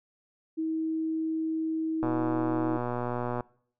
sine tone, 319.8 Hz, D#4, 48 cents sharp, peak -27 dBFS, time 0.57-2.78 s, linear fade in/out 20 ms
click train, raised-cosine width 1 ms, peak -18 dBFS, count 169, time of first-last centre 2.03-3.407 s, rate 122 Hz
effects noise-tail reverb RT60 0.6 s tail -24 dB re dry

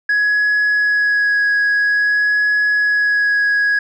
sine tone with vibrato, 1672 Hz, G#6, 11 cents sharp, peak -10 dBFS, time 0.09-3.79 s, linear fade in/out 5 ms, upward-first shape sine, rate 0.5 Hz, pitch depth 11 cents each way, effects tanh soft clip ceiling -11 dBFS

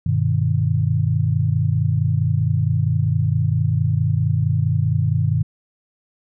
sine chord, G augmented, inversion none, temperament just, 98 / 122.5 / 153.12 Hz, G2 / B2 / D#3, 0 / -14 / -27 cents, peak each -20 dBFS, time 0.06-5.43 s, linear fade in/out 5 ms, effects none

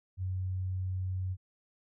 sine tone, 93 Hz, F#2, 9 cents sharp, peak -31 dBFS, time 0.17-1.37 s, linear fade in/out 50 ms, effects none

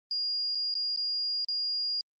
sine tone with dropouts, 4839 Hz, D#8, 49 cents flat, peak -28 dBFS, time 0.11-2.01 s, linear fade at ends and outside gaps 1 ms, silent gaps 0.549-0.553 / 0.741-0.752 / 0.962-0.973 / 1.447-1.485 s, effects Opus 24 kbps

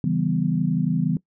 sine chord, C# half-diminished seventh, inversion none, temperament equal with one note detuned, 138.59 / 164.81 / 196 / 248.1 Hz, C#3 / E3 / G3 / B3, 0 / 0 / 0 / +8 cents, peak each -27 / -22 / -26 / -26 dBFS, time 0.04-1.17 s, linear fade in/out 2 ms, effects noise-tail reverb RT60 0.1 s tail -20 dB re dry

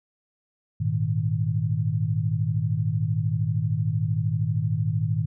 sine chord, Ab suspended second, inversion none, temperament just, 103.83 / 116.8 / 155.74 Hz, Ab2 / Bb2 / Eb3, 0 / +4 / +2 cents, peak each -26 dBFS, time 0.8-5.26 s, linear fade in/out 10 ms, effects none

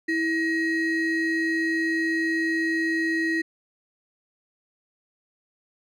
triangle ring-modulated tone, 1110 Hz, C#6, 2 cents sharp, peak -17 dBFS, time 0.08-3.42 s, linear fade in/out 10 ms, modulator 784 Hz, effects none

